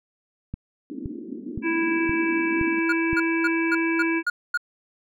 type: click train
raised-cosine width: 5 ms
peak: -18 dBFS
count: 6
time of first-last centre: 0.54-3.131 s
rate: 1.93 Hz
type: band-pass noise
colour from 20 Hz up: white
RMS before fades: -35 dBFS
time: 0.9-2.79 s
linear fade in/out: 0 ms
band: 220 to 340 Hz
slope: 48 dB/octave
type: harmonic tone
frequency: 329.6 Hz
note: E4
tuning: in tune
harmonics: 1 / 3 / 5 / 7 / 8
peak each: -22 / -33 / -30 / -28 / -34 dBFS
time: 1.62-4.23 s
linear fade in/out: 50 ms
type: tone bursts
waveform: triangle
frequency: 1433 Hz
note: F6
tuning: 44 cents sharp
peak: -18 dBFS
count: 7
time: 2.89-4.575 s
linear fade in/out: 5 ms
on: 35 ms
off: 240 ms
effects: none